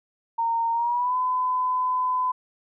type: tone with pitch glide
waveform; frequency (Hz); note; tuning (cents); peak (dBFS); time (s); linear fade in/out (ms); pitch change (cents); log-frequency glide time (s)
sine; 921 to 1010.2; A#5 to B5; -21 to +39; -21; 0.38-2.32; 10; +160; 0.72-1.16
effects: none